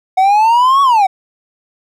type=exponential two-way sweep; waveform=triangle; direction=up then down; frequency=740 to 1132 to 740 Hz; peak=-5 dBFS; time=0.17-1.07 s; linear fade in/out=10 ms; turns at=0.82 s; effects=none